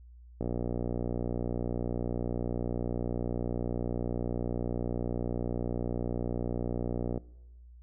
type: click train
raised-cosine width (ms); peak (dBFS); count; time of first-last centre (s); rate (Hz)
2; -19; 407; 0.41-7.177; 60
effects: noise-tail reverb RT60 1.0 s tail -24 dB re dry + added 60 Hz sine -49 dBFS peak until 7.82 s